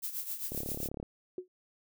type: noise with tremolo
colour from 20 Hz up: violet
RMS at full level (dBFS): -35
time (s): 0.02-0.89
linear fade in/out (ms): 20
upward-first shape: triangle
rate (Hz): 7.6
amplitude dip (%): 75
type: click train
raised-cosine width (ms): 2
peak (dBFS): -26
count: 19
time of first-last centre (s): 0.52-1.028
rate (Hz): 35.4
type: tone with exponential decay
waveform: sine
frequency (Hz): 366.1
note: F#4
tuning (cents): -18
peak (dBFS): -31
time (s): 1.38-1.48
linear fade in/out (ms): 2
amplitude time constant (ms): 20
effects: none